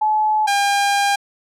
sine / sawtooth tone pair in turn, 858 / 804 Hz, A5 / G5, -44 / +44 cents, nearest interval minor second, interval 112 cents, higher first, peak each -14 / -11 dBFS, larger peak second, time 0.01-0.47 / 0.47-1.16 s, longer second, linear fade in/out 10 ms, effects low-pass 10000 Hz 12 dB/octave

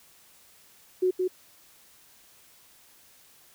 sine tone with echo, 368.1 Hz, F#4, 9 cents flat, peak -20 dBFS, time 1.02-1.11 s, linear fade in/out 10 ms, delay 170 ms, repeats 1, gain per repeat -3 dB, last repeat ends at 1.28 s, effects white hiss -57 dBFS RMS until 3.54 s

